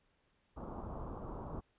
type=low-pass noise; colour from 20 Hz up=pink; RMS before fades=-44 dBFS; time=0.56-1.61 s; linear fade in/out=20 ms; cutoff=1200 Hz; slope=48 dB/octave; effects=pink hiss -75 dBFS RMS until 1.78 s + resampled to 8000 Hz